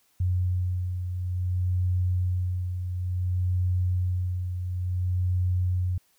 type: beating tone pair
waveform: sine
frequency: 90.6 / 91.17 Hz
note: F#2 / F#2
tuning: -36 / -25 cents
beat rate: 0.57 Hz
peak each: -24 / -33 dBFS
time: 0.2-5.98 s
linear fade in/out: 5 ms
effects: white hiss -66 dBFS RMS until 6.18 s